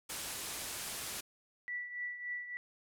white low-pass noise, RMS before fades -42 dBFS, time 0.09-1.21 s, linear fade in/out 10 ms, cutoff 12000 Hz, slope 24 dB/octave
sine tone with tremolo, 1959 Hz, B6, 15 cents flat, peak -35 dBFS, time 1.68-2.57 s, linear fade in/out 0 ms, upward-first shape triangle, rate 3.5 Hz, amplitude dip 70%
effects none

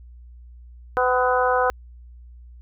harmonic tone with a mistuned harmonic, 252 Hz, B3, 35 cents sharp, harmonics 2 / 3 / 4 / 5 / 6, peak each -21 / -23 / -24 / -25 / -26 dBFS, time 0.97-1.7 s, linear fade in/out 0 ms, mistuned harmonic 6, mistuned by -27 cents, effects added 60 Hz sine -41 dBFS peak until 2.61 s

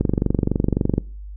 click train, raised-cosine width 3 ms, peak -5 dBFS, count 24, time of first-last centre 0.01-0.98 s, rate 23.7 Hz, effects noise-tail reverb RT60 0.4 s tail -23 dB re dry + added 50 Hz sine -32 dBFS peak until 1.36 s

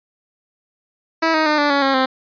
10% pulse tone with pitch steps, 325.4 / 313.8 / 302.6 / 291.7 / 281.3 / 271.3 / 261.6 Hz, E4 / D#4 / D#4 / D4 / C#4 / C#4 / C4, -22 / +15 / -48 / -12 / +26 / -37 / 0 cents, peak -6 dBFS, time 1.22-2.06 s, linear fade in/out 10 ms, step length 120 ms, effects resampled to 11025 Hz

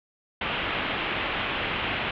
white low-pass noise, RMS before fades -29 dBFS, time 0.41-2.11 s, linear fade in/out 5 ms, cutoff 3200 Hz, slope 48 dB/octave, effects none

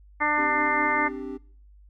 harmonic tone, 298.6 Hz, D4, 29 cents sharp, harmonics 1 / 2 / 3 / 4 / 5 / 6 / 7, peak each -32 / -34 / -26 / -27 / -33 / -28 / -26 dBFS, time 0.2-1.09 s, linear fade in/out 20 ms
triangle chord, C suspended second, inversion none, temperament equal, 261.6 / 293.7 / 392 Hz, C4 / D4 / G4, 0 / 0 / 0 cents, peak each -34 dBFS, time 0.37-1.38 s, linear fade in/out 20 ms
effects noise-tail reverb RT60 0.5 s tail -22 dB re dry + added 50 Hz sine -49 dBFS peak until 1.89 s

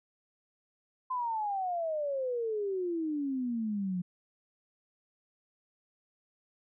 sine exponential sweep, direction down, 1034 to 175.3 Hz, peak -30 dBFS, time 1.1-4.02 s, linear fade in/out 10 ms, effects none

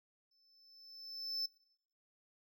triangle tone with exponential growth, 5274 Hz, E8, in tune, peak -33 dBFS, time 0.31-1.46 s, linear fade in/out 5 ms, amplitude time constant 250 ms, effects noise-tail reverb RT60 0.7 s tail -20 dB re dry

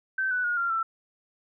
sine tone with pitch steps, 1545 / 1489.8 / 1436.5 / 1385.2 / 1335.7 Hz, G6 / F#6 / F6 / F6 / E6, -26 / +11 / +48 / -15 / +22 cents, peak -24 dBFS, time 0.18-0.83 s, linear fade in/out 5 ms, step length 130 ms, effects none

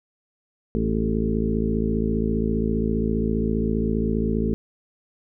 harmonic tone with a mistuned harmonic, 55 Hz, A1, in tune, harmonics 1 / 2 / 3 / 4 / 5 / 6 / 7 / 8, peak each -27 / -31 / -29 / -24 / -31 / -33 / -30 / -30 dBFS, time 0.75-4.54 s, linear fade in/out 0 ms, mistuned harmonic 7, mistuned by +21 cents, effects none

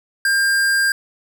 square tone, 1600 Hz, G6, 35 cents sharp, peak -15 dBFS, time 0.25-0.92 s, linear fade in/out 2 ms, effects none

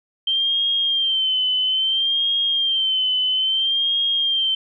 sine tone with vibrato, 3136 Hz, G7, in tune, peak -17 dBFS, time 0.27-4.55 s, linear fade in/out 5 ms, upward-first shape sine, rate 0.6 Hz, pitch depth 64 cents each way, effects none

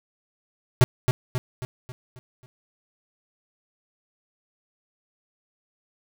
square tone with echo, 126.3 Hz, B2, 39 cents sharp, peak -12 dBFS, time 0.81-0.84 s, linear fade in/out 0 ms, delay 270 ms, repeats 6, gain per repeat -6 dB, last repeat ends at 2.46 s, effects none

